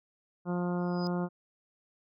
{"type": "harmonic tone", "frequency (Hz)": 176.9, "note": "F3", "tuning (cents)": 23, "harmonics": [1, 2, 3, 4, 5, 6, 7, 8], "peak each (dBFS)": [-30, -36, -40, -42, -44, -46, -47, -48], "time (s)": [0.45, 1.29], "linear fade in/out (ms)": 50}
{"type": "tone with exponential growth", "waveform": "sine", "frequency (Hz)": 4978, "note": "D#8", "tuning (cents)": 0, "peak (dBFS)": -37, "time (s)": [0.79, 1.07], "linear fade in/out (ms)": 0, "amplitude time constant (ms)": 60}
{"effects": []}